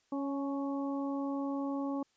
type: harmonic tone with a mistuned harmonic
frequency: 277.2 Hz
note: C#4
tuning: in tune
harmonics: 1 / 2 / 3 / 4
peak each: -33 / -41 / -44 / -45 dBFS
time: 0.12-2.03 s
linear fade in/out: 5 ms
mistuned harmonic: 3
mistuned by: +23 cents
effects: white hiss -73 dBFS RMS until 2.16 s + resampled to 16000 Hz